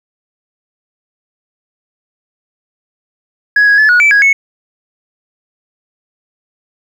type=tone with pitch steps; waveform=sine; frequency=1672 / 1658 / 1727 / 1456 / 2318 / 1655 / 2201 Hz; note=G#6 / G#6 / A6 / F#6 / D7 / G#6 / C#7; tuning=+11 / -3 / -33 / -28 / -23 / -6 / -13 cents; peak=-3 dBFS; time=3.56-4.33 s; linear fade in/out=5 ms; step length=110 ms; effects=tanh soft clip ceiling -3 dBFS + 7-bit